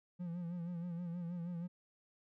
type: tone with vibrato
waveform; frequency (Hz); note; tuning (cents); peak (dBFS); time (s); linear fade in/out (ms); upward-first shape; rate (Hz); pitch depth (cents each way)
triangle; 172.9; F3; -17; -37; 0.19-1.68; 20; sine; 6.3; 61
effects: none